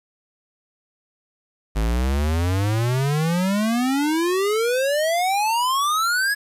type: exponential sweep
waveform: square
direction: up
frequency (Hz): 51.7 to 1700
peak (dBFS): -19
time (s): 1.75-6.35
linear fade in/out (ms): 20
effects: resampled to 32000 Hz + 8-bit

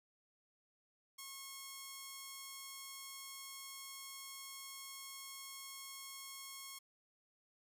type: tone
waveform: 5% pulse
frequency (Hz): 1088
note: C#6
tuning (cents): -33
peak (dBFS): -36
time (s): 1.18-6.79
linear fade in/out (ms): 10
effects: none

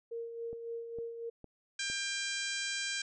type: tone with tremolo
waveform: sine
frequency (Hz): 463.7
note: A#4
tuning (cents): -9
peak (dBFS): -36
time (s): 0.11-1.3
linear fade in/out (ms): 10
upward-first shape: sine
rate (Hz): 3.6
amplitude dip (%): 50
type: click train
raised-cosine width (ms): 2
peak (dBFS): -35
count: 4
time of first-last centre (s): 0.53-1.9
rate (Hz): 2.19
type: harmonic tone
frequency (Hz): 796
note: G5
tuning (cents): +26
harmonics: 2 / 3 / 4 / 5 / 6 / 7 / 8 / 9 / 10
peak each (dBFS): -39 / -41 / -42 / -43 / -44 / -44 / -45 / -46 / -46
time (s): 1.79-3.02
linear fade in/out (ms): 5
effects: none

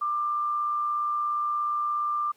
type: tone with amplitude modulation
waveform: sine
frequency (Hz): 1189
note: D6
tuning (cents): +21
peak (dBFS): -23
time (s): 0.01-2.32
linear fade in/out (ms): 10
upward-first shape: sine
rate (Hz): 117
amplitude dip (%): 30
effects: pink hiss -63 dBFS RMS until 2.36 s + high-pass 200 Hz 12 dB/octave

